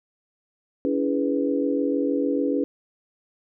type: chord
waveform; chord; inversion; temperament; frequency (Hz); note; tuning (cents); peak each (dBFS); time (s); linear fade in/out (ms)
sine; C# minor seventh; none; equal with one note detuned; 283 / 329.6 / 415.3 / 493.9; C#4 / E4 / G#4 / B4; +36 / 0 / 0 / 0; -23 / -29 / -28 / -27; 0.85-2.64; 0
effects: none